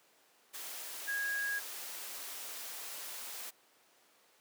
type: tone in noise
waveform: sine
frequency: 1646 Hz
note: G#6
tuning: 16 cents flat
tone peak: -33 dBFS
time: 1.07-1.6 s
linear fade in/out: 20 ms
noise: white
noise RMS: -44 dBFS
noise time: 0.53-3.51 s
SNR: +8 dB
effects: pink hiss -66 dBFS RMS until 4.4 s + high-pass 400 Hz 12 dB/octave